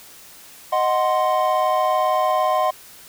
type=chord; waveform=triangle; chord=C diminished; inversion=first; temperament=equal; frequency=622.3 / 740 / 1046.5 Hz; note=Eb5 / Gb5 / C6; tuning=0 / 0 / 0 cents; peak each=-19 dBFS; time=0.72-2.71 s; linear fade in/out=10 ms; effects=white hiss -44 dBFS RMS until 3.08 s

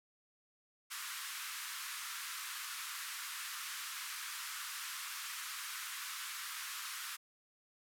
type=band-pass noise; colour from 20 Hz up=pink; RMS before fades=-44 dBFS; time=0.9-7.17 s; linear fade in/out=20 ms; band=1100 to 15000 Hz; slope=48 dB/octave; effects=none

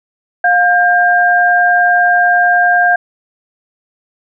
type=tone pair together; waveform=sine; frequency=709.4 / 1599 Hz; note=F5 / G6; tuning=+27 / +34 cents; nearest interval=octave + major second; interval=1407 cents; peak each=-10 dBFS; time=0.44-2.96 s; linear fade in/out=5 ms; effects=none

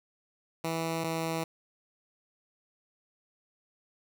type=tone pair in turn; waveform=10% pulse; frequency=163.8 / 163.16 Hz; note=E3 / E3; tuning=-11 / -17 cents; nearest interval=unison; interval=6 cents; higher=first; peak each=-22 dBFS; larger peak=neither; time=0.64-1.04 / 1.04-1.44 s; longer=neither; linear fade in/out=5 ms; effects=none

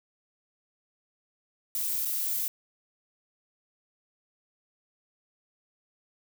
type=noise with dropouts; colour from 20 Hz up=violet; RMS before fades=-30 dBFS; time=1.75-2.48 s; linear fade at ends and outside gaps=1 ms; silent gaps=2.05-2.055 s; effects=none

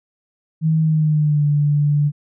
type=tone with pitch glide; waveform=sine; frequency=158.9 to 146.56 Hz; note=D#3 to D3; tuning=+37 to -3 cents; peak=-13 dBFS; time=0.61-2.12 s; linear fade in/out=50 ms; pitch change=-140 cents; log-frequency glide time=0.81-1.45 s; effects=none

